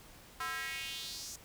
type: tone with high-pass filter sweep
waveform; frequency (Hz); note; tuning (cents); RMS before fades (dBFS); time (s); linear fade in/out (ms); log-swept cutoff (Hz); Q
square; 146.83; D3; 0; -41; 0.4-1.36; 5; 1200 to 6600; 2.9
effects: pink hiss -56 dBFS RMS until 1.44 s